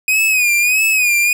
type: tone with vibrato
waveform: 45% pulse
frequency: 2489 Hz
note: D#7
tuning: in tune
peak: -11 dBFS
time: 0.08-1.33 s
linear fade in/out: 2 ms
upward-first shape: sine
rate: 1.6 Hz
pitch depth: 82 cents each way
effects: none